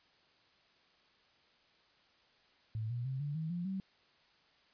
sine tone with pitch steps, 110 / 120.65 / 132.33 / 145.15 / 159.2 / 174.61 / 191.52 Hz, A2 / B2 / C3 / D3 / D#3 / F3 / G3, 0 / -40 / +20 / -20 / +40 / 0 / -40 cents, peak -35 dBFS, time 2.75-3.8 s, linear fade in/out 0 ms, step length 150 ms, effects white hiss -68 dBFS RMS until 4.73 s + resampled to 11025 Hz

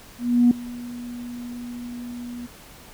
sine tone with ADSR envelope, 241.9 Hz, B3, 36 cents flat, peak -10 dBFS, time 0.18-2.47 s, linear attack 330 ms, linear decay 3 ms, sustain -21 dB, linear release 15 ms, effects tanh soft clip ceiling -7 dBFS + pink hiss -46 dBFS RMS until 2.93 s

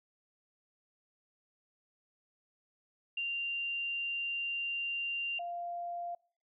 sine tone pair in turn, 2780 / 695 Hz, F7 / F5, -9 / -9 cents, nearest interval 2 octaves, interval 2400 cents, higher first, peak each -32 / -36 dBFS, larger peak first, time 3.17-5.39 / 5.39-6.15 s, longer first, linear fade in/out 5 ms, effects noise-tail reverb RT60 0.5 s tail -26 dB re dry

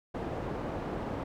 white low-pass noise, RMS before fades -36 dBFS, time 0.14-1.24 s, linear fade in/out 10 ms, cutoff 600 Hz, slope 12 dB/octave, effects none

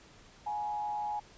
sine tone with frequency modulation, 837 Hz, G#5, 13 cents sharp, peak -32 dBFS, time 0.46-1.2 s, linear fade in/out 10 ms, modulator 119 Hz, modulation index 0.43, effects pink hiss -57 dBFS RMS until 1.37 s + resampled to 16000 Hz

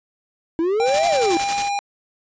triangle exponential two-way sweep, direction up then down, 318.1 to 707 to 318.1 Hz, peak -15 dBFS, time 0.59-1.37 s, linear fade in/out 0 ms, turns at 1.07 s
square tone with pitch glide, 791 to 807.6 Hz, G5 to G#5, +15 to -49 cents, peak -21 dBFS, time 0.8-1.79 s, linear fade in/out 0 ms, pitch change +36 cents, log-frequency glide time 1.31-1.58 s
white noise with tremolo, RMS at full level -24 dBFS, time 0.85-1.7 s, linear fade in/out 50 ms, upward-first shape square, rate 11 Hz, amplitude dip 55%
effects resampled to 16000 Hz

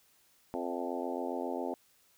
harmonic tone with a mistuned harmonic, 87.31 Hz, F2, in tune, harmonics 3 / 4 / 5 / 6 / 7 / 8 / 9 / 10, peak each -39 / -40 / -41 / -42 / -42 / -43 / -44 / -44 dBFS, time 0.54-1.74 s, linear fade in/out 0 ms, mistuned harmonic 8, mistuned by -20 cents, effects white hiss -67 dBFS RMS until 2.17 s

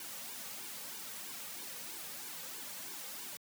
white noise with flanger, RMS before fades -45 dBFS, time 0-3.37 s, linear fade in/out 2 ms, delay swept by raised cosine 1.5 to 3 ms, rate 3.1 Hz, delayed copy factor -0.8, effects high-pass 150 Hz 12 dB/octave

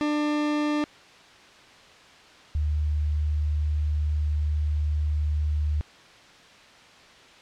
40% pulse / sine tone pair in turn, 298 / 75.19 Hz, D4 / D2, +25 / +41 cents, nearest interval 2 octaves, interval 2384 cents, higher first, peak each -22 dBFS, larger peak neither, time 0.01-0.84 / 2.55-5.81 s, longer second, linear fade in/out 0 ms, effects white hiss -50 dBFS RMS until 7.41 s + low-pass 4000 Hz 12 dB/octave

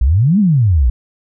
sine exponential two-way sweep, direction up then down, 55.3 to 220 to 55.3 Hz, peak -8 dBFS, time 0.01-0.9 s, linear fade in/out 5 ms, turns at 0.39 s, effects none

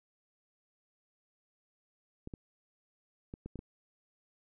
clicks, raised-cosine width 3 ms, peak -29 dBFS, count 6, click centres 2.274 / 2.338 / 3.339 / 3.46 / 3.557 / 3.591 s, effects none

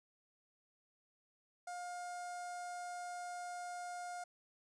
sawtooth tone with notch filter, 710 Hz, F5, 28 cents sharp, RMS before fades -45 dBFS, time 1.67-4.24 s, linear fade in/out 5 ms, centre 3000 Hz, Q 0.56, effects resampled to 22050 Hz

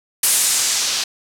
blue noise with low-pass filter sweep, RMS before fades -18 dBFS, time 0.23-1.04 s, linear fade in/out 5 ms, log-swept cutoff 11000 to 4800 Hz, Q 1.3, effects none

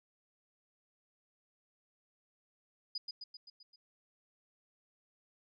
sine tone with echo, 4948 Hz, D#8, 10 cents flat, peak -35 dBFS, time 2.95-2.98 s, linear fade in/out 5 ms, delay 130 ms, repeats 6, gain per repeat -4 dB, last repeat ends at 3.76 s, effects none

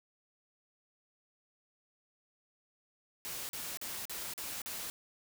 white noise bursts, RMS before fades -41 dBFS, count 6, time 3.25-4.9 s, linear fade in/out 0 ms, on 240 ms, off 42 ms, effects none

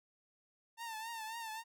sawtooth tone with vibrato, 900 Hz, A5, 39 cents sharp, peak -38 dBFS, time 0.77-1.64 s, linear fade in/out 50 ms, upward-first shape triangle, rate 3.7 Hz, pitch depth 78 cents each way, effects none

